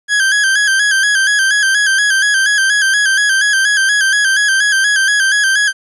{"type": "tone with vibrato", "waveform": "40% pulse", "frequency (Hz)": 1617, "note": "G#6", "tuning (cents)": -47, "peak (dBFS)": -9, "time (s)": [0.08, 5.73], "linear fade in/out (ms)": 50, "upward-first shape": "square", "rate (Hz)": 4.2, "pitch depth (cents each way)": 57, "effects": ["resampled to 24000 Hz", "8-bit"]}